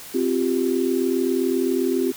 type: chord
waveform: sine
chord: C suspended fourth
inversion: none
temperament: equal with one note detuned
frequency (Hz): 261.6 / 349.2 / 389.1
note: C4 / F4 / G4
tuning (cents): 0 / 0 / -13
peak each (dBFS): -23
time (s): 0.14-2.12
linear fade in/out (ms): 10
effects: white hiss -39 dBFS RMS until 2.16 s